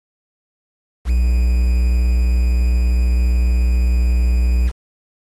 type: tone with quantisation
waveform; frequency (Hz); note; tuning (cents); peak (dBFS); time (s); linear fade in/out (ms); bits
triangle; 60.7; B1; -29; -10; 1.05-4.72; 50; 6
effects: AAC 32 kbps